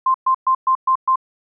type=tone bursts; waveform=sine; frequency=1046.5 Hz; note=C6; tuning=in tune; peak=-12 dBFS; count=6; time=0.06-1.158 s; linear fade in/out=5 ms; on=83 ms; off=120 ms; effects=none